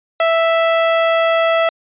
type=tone; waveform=sawtooth; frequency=659.3 Hz; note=E5; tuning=in tune; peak=-8 dBFS; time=0.2-1.69 s; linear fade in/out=2 ms; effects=resampled to 8000 Hz